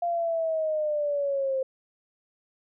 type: linear sweep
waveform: sine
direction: down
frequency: 696 to 523.3 Hz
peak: -24 dBFS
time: 0.02-1.63 s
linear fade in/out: 5 ms
effects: none